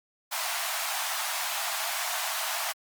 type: high-pass noise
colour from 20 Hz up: pink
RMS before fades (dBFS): -31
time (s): 0.31-2.73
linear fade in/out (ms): 20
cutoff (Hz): 640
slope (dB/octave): 96
effects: Opus 48 kbps